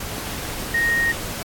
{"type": "tone in noise", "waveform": "sine", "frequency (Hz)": 1864.7, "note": "A#6", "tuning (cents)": 0, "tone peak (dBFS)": -17, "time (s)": [0.74, 1.12], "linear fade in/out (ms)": 5, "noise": "pink", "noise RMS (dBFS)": -30, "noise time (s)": [0, 1.43], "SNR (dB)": 10, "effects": ["AAC 64 kbps"]}